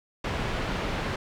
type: low-pass noise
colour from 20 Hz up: pink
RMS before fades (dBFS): -30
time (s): 0.24-1.16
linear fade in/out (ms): 5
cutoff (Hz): 3000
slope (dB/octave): 12
effects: none